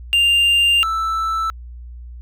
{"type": "tone pair in turn", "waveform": "triangle", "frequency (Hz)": [2794, 1321.1], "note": ["F7", "E6"], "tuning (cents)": [0, 3], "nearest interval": "octave + minor second", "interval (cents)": 1297, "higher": "first", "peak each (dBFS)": [-10, -16], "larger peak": "first", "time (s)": [[0.13, 0.83], [0.83, 1.5]], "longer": "first", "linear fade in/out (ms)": 0, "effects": ["added 60 Hz sine -32 dBFS peak until 2.21 s"]}